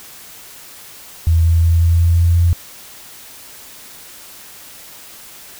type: tone with pitch steps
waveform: sine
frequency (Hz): 82.41 / 82.98 / 83.56 / 84.14 / 84.73 / 85.32 / 85.91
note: E2 / E2 / E2 / E2 / E2 / F2 / F2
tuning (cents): 0 / +12 / +24 / +36 / +48 / -40 / -28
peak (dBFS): -9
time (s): 1.27-2.53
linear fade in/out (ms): 0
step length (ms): 180
effects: white hiss -38 dBFS RMS until 5.59 s